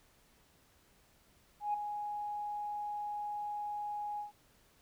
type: tone with ADSR envelope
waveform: sine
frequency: 830.6 Hz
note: G#5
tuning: in tune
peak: -28 dBFS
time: 1.6-4.32 s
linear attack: 140 ms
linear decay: 5 ms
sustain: -8 dB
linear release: 130 ms
effects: tanh soft clip ceiling -25 dBFS + pink hiss -67 dBFS RMS until 4.81 s